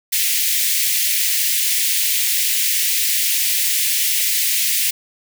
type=high-pass noise; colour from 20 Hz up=white; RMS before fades=-18 dBFS; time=0.12-4.91 s; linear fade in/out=10 ms; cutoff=1900 Hz; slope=48 dB/octave; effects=none